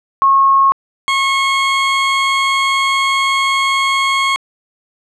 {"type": "tone pair in turn", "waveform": ["sine", "20% pulse"], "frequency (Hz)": [1089, 1089], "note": ["C#6", "C#6"], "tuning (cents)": [-31, -31], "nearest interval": "unison", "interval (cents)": 0, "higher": "neither", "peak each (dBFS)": -7, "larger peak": "neither", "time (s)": [[0.22, 0.72], [1.08, 4.36]], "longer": "second", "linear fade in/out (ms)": 0, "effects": ["low-pass 6000 Hz 12 dB/octave"]}